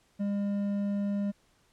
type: tone with hard clipping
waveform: triangle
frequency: 201.8 Hz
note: G#3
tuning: 49 cents flat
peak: -29 dBFS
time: 0.19-1.32 s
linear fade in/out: 20 ms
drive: 9 dB
effects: pink hiss -67 dBFS RMS until 1.72 s + low-pass 10000 Hz 12 dB/octave